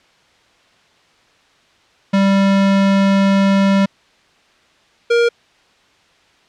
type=tone pair in turn; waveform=square; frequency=196 / 470.6 Hz; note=G3 / A#4; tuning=0 / +16 cents; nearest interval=octave + minor third; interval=1516 cents; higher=second; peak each=-11 dBFS; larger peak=neither; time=2.13-3.86 / 5.1-5.29 s; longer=first; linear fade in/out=10 ms; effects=white hiss -53 dBFS RMS until 6.48 s + low-pass 4000 Hz 12 dB/octave